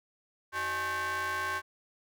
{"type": "ring-modulated tone", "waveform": "40% pulse", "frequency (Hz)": 234.8, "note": "A#3", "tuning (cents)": 13, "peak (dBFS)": -27, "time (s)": [0.52, 1.62], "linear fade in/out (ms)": 50, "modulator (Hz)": 1320, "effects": []}